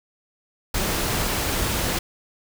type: noise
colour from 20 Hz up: pink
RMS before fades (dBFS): -24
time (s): 0.74-1.99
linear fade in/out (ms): 5
effects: none